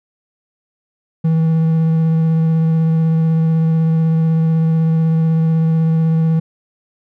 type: tone with vibrato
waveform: triangle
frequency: 161.6 Hz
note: E3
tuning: 34 cents flat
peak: -9 dBFS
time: 1.24-6.4 s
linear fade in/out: 10 ms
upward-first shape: triangle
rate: 16 Hz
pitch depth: 14 cents each way
effects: none